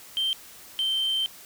sine tone pair in turn, 3136 / 3118 Hz, G7 / G7, 0 / -10 cents, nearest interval unison, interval 10 cents, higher first, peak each -21 dBFS, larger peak neither, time 0.17-0.33 / 0.79-1.26 s, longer second, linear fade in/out 0 ms, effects tanh soft clip ceiling -21 dBFS + white hiss -47 dBFS RMS until 1.45 s

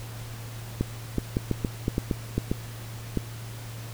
clicks, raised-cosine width 3 ms, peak -11 dBFS, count 11, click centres 0.81 / 1.183 / 1.369 / 1.513 / 1.648 / 1.881 / 1.981 / 2.112 / 2.38 / 2.515 / 3.173 s, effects added 114 Hz sine -37 dBFS peak until 3.93 s + pink hiss -44 dBFS RMS until 3.93 s

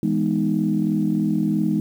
sine chord, E major seventh, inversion none, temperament equal, 164.81 / 207.7 / 246.9 / 311.1 Hz, E3 / G#3 / B3 / D#4, 0 / 0 / 0 / 0 cents, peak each -24 / -21 / -26 / -23 dBFS, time 0.03-1.8 s, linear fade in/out 2 ms, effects tanh soft clip ceiling -8 dBFS + 8-bit

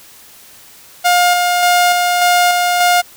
sawtooth tone with tremolo, 710 Hz, F5, 28 cents sharp, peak -5 dBFS, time 1.04-3.02 s, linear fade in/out 20 ms, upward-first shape square, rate 1.7 Hz, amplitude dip 30%, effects white hiss -41 dBFS RMS until 3.16 s

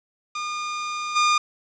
sawtooth tone with level steps, 1214 Hz, D#6, 43 cents flat, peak -23 / -13 dBFS, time 0.35-1.38 s, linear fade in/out 5 ms, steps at 1.15 s, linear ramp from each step 20 ms, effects resampled to 16000 Hz + 8-bit

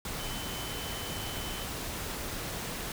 sine tone in noise, 3044 Hz, F#7, 48 cents sharp, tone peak -43 dBFS, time 0.19-1.64 s, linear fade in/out 2 ms, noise pink, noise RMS -37 dBFS, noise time 0.05-2.92 s, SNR -9 dB, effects none

